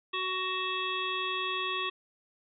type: harmonic tone with a mistuned harmonic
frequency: 372.4 Hz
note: F#4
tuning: 11 cents sharp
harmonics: 1 / 3 / 5 / 7 / 9 / 10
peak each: -39 / -34 / -40 / -36 / -36 / -43 dBFS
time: 0.13-1.9 s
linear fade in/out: 10 ms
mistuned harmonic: 7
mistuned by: +18 cents
effects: none